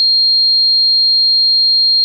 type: tone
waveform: sine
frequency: 4220 Hz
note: C8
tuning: 14 cents sharp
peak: -8 dBFS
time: 0-2.04 s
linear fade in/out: 0 ms
effects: none